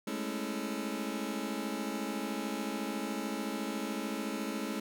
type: chord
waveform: sawtooth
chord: A major seventh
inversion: third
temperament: just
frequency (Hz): 206.2 / 220 / 275 / 330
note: G#3 / A3 / C#4 / E4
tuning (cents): -12 / 0 / -14 / +2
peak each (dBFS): -36 / -35 / -35 / -37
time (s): 0.07-4.8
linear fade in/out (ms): 5
effects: none